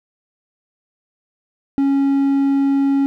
triangle tone, 276.1 Hz, C#4, 7 cents flat, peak -11 dBFS, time 1.78-3.06 s, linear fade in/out 0 ms, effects none

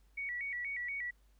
sine tone with vibrato, 2084 Hz, C7, 7 cents flat, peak -36 dBFS, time 0.17-1.11 s, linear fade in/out 10 ms, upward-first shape square, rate 4.2 Hz, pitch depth 120 cents each way, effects added 50 Hz sine -63 dBFS peak until 1.39 s + pink hiss -75 dBFS RMS until 1.39 s

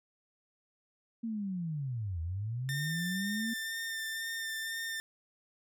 sine linear two-way sweep, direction down then up, 233.1 to 79.1 to 233.1 Hz, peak -33 dBFS, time 1.23-3.54 s, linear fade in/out 10 ms, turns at 2.21 s
sawtooth tone with vibrato, 1800 Hz, A6, 39 cents sharp, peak -32 dBFS, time 2.69-5 s, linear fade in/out 0 ms, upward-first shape sine, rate 2 Hz, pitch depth 17 cents each way
effects none

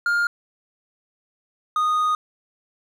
triangle tone pair in turn, 1409 / 1237.8 Hz, F6 / D#6, +15 / -9 cents, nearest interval major second, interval 224 cents, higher first, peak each -16 dBFS, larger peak neither, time 0.06-0.27 / 1.76-2.15 s, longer second, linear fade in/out 2 ms, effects none

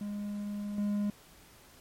triangle tone with level steps, 205.5 Hz, G#3, 18 cents flat, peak -32 / -26 dBFS, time 0.01-1.1 s, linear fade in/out 2 ms, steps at 0.78 s, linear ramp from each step 2 ms, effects pink hiss -57 dBFS RMS until 1.8 s + MP3 64 kbps

